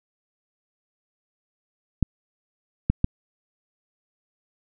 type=clicks; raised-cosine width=5 ms; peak=-6 dBFS; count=3; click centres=2.027 / 2.9 / 3.044 s; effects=none